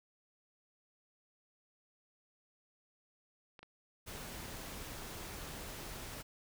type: clicks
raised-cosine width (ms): 0.3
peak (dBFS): -36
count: 2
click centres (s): 3.592 / 3.63
type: noise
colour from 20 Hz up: pink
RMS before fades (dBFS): -46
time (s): 4.06-6.23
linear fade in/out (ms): 20
effects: none